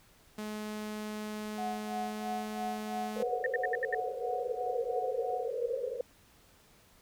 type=tone with pitch glide; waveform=sawtooth; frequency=212.8 to 214.2 Hz; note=G#3 to A3; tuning=+42 to -46 cents; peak=-33 dBFS; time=0.38-3.23 s; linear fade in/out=5 ms; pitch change=+12 cents; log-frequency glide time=2.01-2.31 s
type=tone with tremolo; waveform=sine; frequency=733 Hz; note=F#5; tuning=16 cents flat; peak=-33 dBFS; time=1.58-5.49 s; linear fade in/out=2 ms; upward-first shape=sine; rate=3 Hz; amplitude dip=85%
type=band-pass noise; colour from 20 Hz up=pink; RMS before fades=-35 dBFS; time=3.16-6.01 s; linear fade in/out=2 ms; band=460 to 520 Hz; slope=96 dB/octave
type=tone bursts; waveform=sine; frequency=1815 Hz; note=A#6; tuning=47 cents flat; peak=-29 dBFS; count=6; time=3.44-3.947 s; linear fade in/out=2 ms; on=22 ms; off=75 ms
effects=pink hiss -62 dBFS RMS until 7.01 s